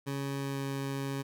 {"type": "tone with pitch glide", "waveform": "20% pulse", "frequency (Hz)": [138.59, 137.39], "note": ["C#3", "C#3"], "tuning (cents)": [0, -15], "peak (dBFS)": -28, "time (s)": [0.06, 1.23], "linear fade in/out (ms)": 20, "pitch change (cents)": -15, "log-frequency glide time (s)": [0.37, 0.62], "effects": []}